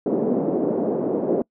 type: band-pass noise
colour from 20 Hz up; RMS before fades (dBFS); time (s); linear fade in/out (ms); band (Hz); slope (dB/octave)
white; -22; 0.06-1.42; 2; 200 to 490; 24
effects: noise-tail reverb RT60 0.1 s tail -25 dB re dry